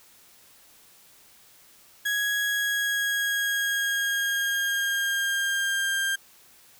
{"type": "tone with pitch glide", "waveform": "35% pulse", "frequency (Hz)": [1661.2, 1594.5], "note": ["G#6", "G6"], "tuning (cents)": [0, 29], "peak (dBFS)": -22, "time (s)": [2.05, 6.16], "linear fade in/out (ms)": 10, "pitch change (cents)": -71, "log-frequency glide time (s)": [2.42, 6], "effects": ["white hiss -55 dBFS RMS until 6.79 s"]}